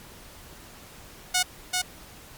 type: tone with echo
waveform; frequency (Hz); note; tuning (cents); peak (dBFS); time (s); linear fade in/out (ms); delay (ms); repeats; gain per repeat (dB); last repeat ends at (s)
5% pulse; 731; F#5; -21; -9; 1.34-1.43; 10; 390; 1; -3; 1.82
effects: pink hiss -47 dBFS RMS until 2.37 s + MP3 96 kbps